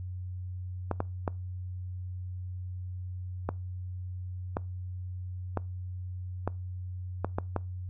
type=clicks; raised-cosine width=1 ms; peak=-15 dBFS; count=10; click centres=0.913 / 1.004 / 1.278 / 3.49 / 4.569 / 5.573 / 6.476 / 7.246 / 7.385 / 7.563 s; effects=noise-tail reverb RT60 0.3 s tail -24 dB re dry + added 91 Hz sine -35 dBFS peak until 7.89 s